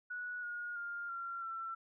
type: tone with pitch steps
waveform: sine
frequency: 1468 / 1436.1 / 1404.9 / 1374.4 / 1344.6 Hz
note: F#6 / F6 / F6 / F6 / E6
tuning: -14 / +48 / +10 / -28 / +34 cents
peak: -39 dBFS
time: 0.1-1.75 s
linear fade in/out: 10 ms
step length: 330 ms
effects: none